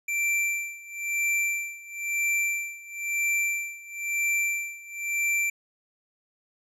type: tone with tremolo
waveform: square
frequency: 2349 Hz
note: D7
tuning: in tune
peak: -23 dBFS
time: 0.08-5.5 s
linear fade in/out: 5 ms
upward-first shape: sine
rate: 1 Hz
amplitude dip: 90%
effects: low-pass 12000 Hz 12 dB/octave